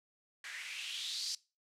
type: noise with band-pass filter sweep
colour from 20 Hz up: blue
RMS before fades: -41 dBFS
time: 0.44-1.35 s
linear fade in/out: 2 ms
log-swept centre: 1700 to 5100 Hz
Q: 4.1
effects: noise-tail reverb RT60 0.3 s tail -22 dB re dry + low-pass 9000 Hz 12 dB/octave